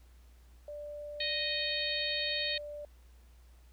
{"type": "tone", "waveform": "sine", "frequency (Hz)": 589, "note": "D5", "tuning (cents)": 5, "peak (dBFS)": -40, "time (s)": [0.68, 2.85], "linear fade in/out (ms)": 2}
{"type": "harmonic tone", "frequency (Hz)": 622.3, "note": "D#5", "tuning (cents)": 0, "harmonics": [3, 4, 5, 6, 7], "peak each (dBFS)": [-39, -39, -40, -36, -37], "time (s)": [1.2, 2.58], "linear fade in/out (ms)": 5}
{"effects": ["added 60 Hz sine -55 dBFS peak until 3.72 s", "pink hiss -68 dBFS RMS until 3.72 s"]}